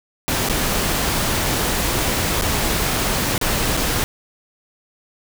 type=noise with dropouts; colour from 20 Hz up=pink; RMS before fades=-20 dBFS; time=0.28-4.04 s; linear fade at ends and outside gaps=0 ms; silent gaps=0.488-0.497 / 2.412-2.421 / 3.379-3.413 / 3.768-3.773 s; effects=none